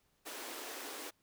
pink high-pass noise, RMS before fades -45 dBFS, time 0.25-1.11 s, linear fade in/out 20 ms, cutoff 280 Hz, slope 48 dB/octave, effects pink hiss -75 dBFS RMS until 1.22 s

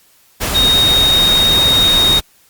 sine tone in noise, 3729 Hz, A#7, in tune, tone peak -9 dBFS, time 0.54-2.2 s, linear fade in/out 20 ms, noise pink, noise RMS -18 dBFS, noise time 0.4-2.21 s, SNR +6 dB, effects white hiss -51 dBFS RMS until 2.49 s + Opus 48 kbps

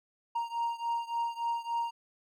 triangle beating tone pair, 932.3 / 935.8 Hz, A#5 / A#5, 0 / +6 cents, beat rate 3.5 Hz, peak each -31 / -33 dBFS, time 0.35-1.91 s, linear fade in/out 10 ms, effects none

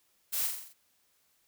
blue noise with echo, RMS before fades -32 dBFS, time 0.32-0.48 s, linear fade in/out 20 ms, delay 43 ms, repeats 6, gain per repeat -4 dB, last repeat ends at 0.738 s, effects white hiss -71 dBFS RMS until 1.47 s

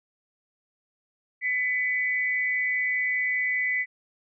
sine tone pair together, 2000 / 2245 Hz, B6 / C#7, +21 / +21 cents, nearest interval major second, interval 200 cents, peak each -24 / -30 dBFS, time 1.41-3.86 s, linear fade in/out 50 ms, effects none

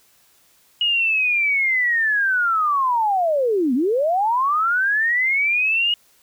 sine linear two-way sweep, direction down then up, 2900 to 233.1 to 2900 Hz, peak -16 dBFS, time 0.81-5.94 s, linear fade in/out 2 ms, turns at 3.74 s, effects white hiss -57 dBFS RMS until 6.22 s

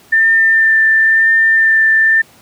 sine tone with vibrato, 1789 Hz, A6, 28 cents sharp, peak -7 dBFS, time 0.12-2.22 s, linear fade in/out 10 ms, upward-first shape sine, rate 0.98 Hz, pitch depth 12 cents each way, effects pink hiss -45 dBFS RMS until 2.41 s + high-pass 100 Hz 12 dB/octave

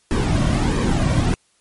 brown noise with flanger, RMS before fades -18 dBFS, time 0.11-1.34 s, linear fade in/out 0 ms, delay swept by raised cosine 1.4 to 2.4 ms, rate 1.5 Hz, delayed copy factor -0.65, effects white hiss -61 dBFS RMS until 1.6 s + MP3 48 kbps

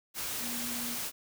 sine tone in noise, 239.5 Hz, A#3, 47 cents sharp, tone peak -40 dBFS, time 0.39-0.98 s, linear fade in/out 50 ms, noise white, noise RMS -36 dBFS, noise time 0.14-1.12 s, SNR -7 dB, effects none

